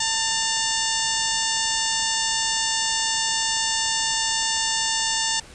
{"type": "harmonic tone with a mistuned harmonic", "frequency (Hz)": 893, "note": "A5", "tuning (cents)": 25, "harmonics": [1, 2, 3, 4, 5, 6, 7, 8, 9], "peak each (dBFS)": [-30, -30, -30, -30, -30, -30, -30, -30, -30], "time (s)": [0, 5.4], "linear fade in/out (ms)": 5, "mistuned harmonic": 3, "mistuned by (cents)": 95, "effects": ["pink hiss -45 dBFS RMS until 5.54 s", "resampled to 22050 Hz"]}